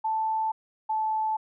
sine tone pair in turn, 880 / 871.9 Hz, A5 / A5, 0 / -16 cents, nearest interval unison, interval 16 cents, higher first, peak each -24 / -24 dBFS, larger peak neither, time 0.04-0.52 / 0.89-1.37 s, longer neither, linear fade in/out 10 ms, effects none

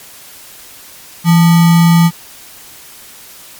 sine tone with sample-and-hold, 168 Hz, E3, 33 cents sharp, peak -4 dBFS, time 1.24-2.11 s, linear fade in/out 50 ms, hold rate 1050 Hz, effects white hiss -36 dBFS RMS until 3.59 s + MP3 96 kbps

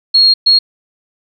sine tone bursts at uneven times, 4276 Hz, C8, 37 cents sharp, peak -5 dBFS, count 2, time 0.14-0.34 / 0.46-0.59 s, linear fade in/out 10 ms, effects none

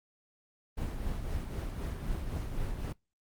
brown noise with tremolo, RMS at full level -33 dBFS, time 0.77-2.93 s, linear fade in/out 10 ms, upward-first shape triangle, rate 3.9 Hz, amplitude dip 45%, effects noise-tail reverb RT60 0.2 s tail -24 dB re dry + Opus 24 kbps

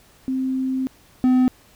sine / triangle tone pair in turn, 261.6 / 254.6 Hz, C4 / C4, 0 / -47 cents, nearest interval unison, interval 47 cents, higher first, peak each -20 / -11 dBFS, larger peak second, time 0.28-0.87 / 1.24-1.48 s, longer first, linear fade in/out 0 ms, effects pink hiss -53 dBFS RMS until 1.75 s

